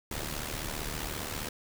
pink noise with amplitude modulation, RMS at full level -33 dBFS, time 0.11-1.49 s, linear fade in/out 5 ms, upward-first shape sine, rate 75.1 Hz, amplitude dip 70%, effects none

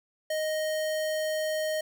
square tone, 622.3 Hz, D#5, in tune, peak -28 dBFS, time 0.3-1.81 s, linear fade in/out 5 ms, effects none

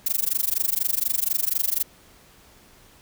violet noise with amplitude modulation, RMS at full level -20 dBFS, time 0.06-1.83 s, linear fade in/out 5 ms, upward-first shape sine, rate 24.1 Hz, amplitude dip 100%, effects pink hiss -53 dBFS RMS until 3.01 s

